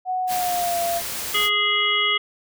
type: tone with pitch glide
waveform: sine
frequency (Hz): 740 to 686.5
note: F#5 to F5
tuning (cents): 0 to -30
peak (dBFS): -21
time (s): 0.05-1.02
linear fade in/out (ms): 50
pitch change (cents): -130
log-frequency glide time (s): 0.24-0.81
type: noise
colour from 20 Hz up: white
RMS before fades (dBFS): -29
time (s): 0.27-1.5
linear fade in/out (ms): 50
type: harmonic tone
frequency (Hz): 415.3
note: G#4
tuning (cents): 0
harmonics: 1 / 3 / 5 / 7 / 8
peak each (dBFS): -32 / -25 / -22 / -23 / -24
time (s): 1.34-2.18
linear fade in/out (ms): 10
effects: none